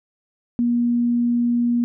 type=tone; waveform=sine; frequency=239 Hz; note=A#3; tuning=43 cents sharp; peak=-16 dBFS; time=0.59-1.84 s; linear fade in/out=0 ms; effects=none